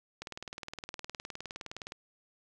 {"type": "click train", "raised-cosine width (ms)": 0.2, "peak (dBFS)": -23, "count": 34, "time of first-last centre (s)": [0.22, 1.921], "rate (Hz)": 19.4, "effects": []}